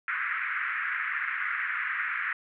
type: band-pass noise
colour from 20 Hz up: white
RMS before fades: -31 dBFS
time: 0.08-2.33 s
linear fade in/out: 2 ms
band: 1300 to 2100 Hz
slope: 48 dB/octave
effects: none